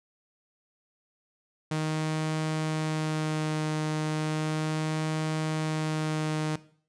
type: tone with vibrato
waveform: sawtooth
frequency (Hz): 155.6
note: D#3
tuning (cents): 0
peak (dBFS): -23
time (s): 1.71-6.56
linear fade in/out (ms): 5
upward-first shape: sine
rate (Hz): 0.35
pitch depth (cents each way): 12
effects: noise-tail reverb RT60 0.5 s tail -17 dB re dry + resampled to 22050 Hz